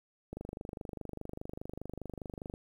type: click train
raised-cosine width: 2 ms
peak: -27 dBFS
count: 56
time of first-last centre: 0.33-2.539 s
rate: 24.9 Hz
effects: 10-bit